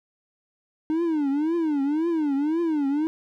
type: tone with vibrato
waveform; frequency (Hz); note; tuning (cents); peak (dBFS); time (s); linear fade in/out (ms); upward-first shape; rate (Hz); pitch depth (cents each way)
triangle; 305.9; D#4; -29; -19; 0.9-3.07; 0; triangle; 1.9; 220
effects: none